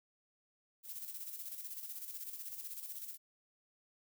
violet noise with tremolo, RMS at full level -44 dBFS, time 0.83-3.18 s, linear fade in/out 50 ms, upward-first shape square, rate 16 Hz, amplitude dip 50%, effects none

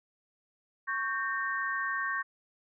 sine chord, G diminished, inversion second, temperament equal with one note detuned, 1108.7 / 1568 / 1833.7 Hz, Db6 / G6 / Bb6, 0 / 0 / -29 cents, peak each -34 dBFS, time 0.87-2.23 s, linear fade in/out 20 ms, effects none

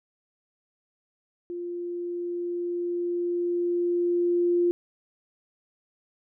sine tone with level ramp, 349.2 Hz, F4, in tune, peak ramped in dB -31 to -19 dBFS, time 1.5-4.71 s, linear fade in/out 0 ms, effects none

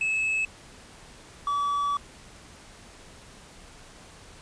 triangle tone pair in turn, 2596 / 1146.4 Hz, E7 / D6, -27 / -42 cents, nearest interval octave + major second, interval 1415 cents, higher first, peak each -22 dBFS, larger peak neither, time 0.01-0.45 / 1.47-1.97 s, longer second, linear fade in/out 2 ms, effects pink hiss -49 dBFS RMS until 4.41 s + resampled to 22050 Hz

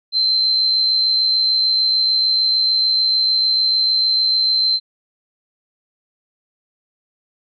sine tone with amplitude modulation, 4103 Hz, C8, 35 cents flat, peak -12 dBFS, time 0.12-4.8 s, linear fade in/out 50 ms, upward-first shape sine, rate 66.7 Hz, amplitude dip 30%, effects none

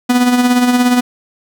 45% pulse tone with tremolo, 246.9 Hz, B3, in tune, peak -7 dBFS, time 0.09-1.01 s, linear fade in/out 10 ms, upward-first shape sine, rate 17 Hz, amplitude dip 50%, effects none

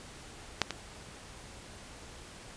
clicks, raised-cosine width 0.2 ms, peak -7 / -16 dBFS, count 2, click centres 0.617 / 0.707 s, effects pink hiss -49 dBFS RMS until 2.56 s + resampled to 22050 Hz

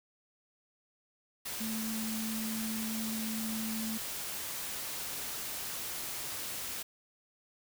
sine tone in noise, 221 Hz, A3, 8 cents sharp, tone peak -35 dBFS, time 1.6-3.98 s, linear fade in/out 10 ms, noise white, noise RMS -39 dBFS, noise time 1.45-6.83 s, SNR +1 dB, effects none

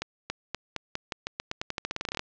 accelerating click train, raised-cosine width 0.2 ms, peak -13 dBFS, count 22, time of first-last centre 0.02-2.194 s, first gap 280 ms, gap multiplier 0.88, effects low-pass 6000 Hz 12 dB/octave

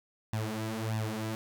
sawtooth tone with flanger, 110 Hz, A2, in tune, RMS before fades -34 dBFS, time 0.33-1.35 s, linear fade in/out 0 ms, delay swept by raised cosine 1.1 to 6.1 ms, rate 1.6 Hz, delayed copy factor +0.85, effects none

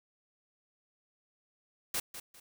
white noise with echo, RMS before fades -33 dBFS, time 1.94-2 s, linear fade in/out 5 ms, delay 200 ms, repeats 2, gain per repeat -11 dB, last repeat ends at 2.4 s, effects none

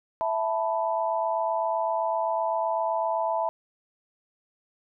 sine chord, E suspended fourth, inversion none, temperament equal, 659.3 / 880 / 987.8 Hz, E5 / A5 / B5, 0 / 0 / 0 cents, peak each -27 / -28 / -30 dBFS, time 0.21-3.49 s, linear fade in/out 0 ms, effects none

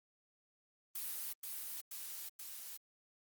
blue noise with echo, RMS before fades -42 dBFS, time 0.95-1.33 s, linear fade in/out 5 ms, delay 480 ms, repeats 3, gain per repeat -2 dB, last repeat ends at 2.77 s, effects Opus 32 kbps

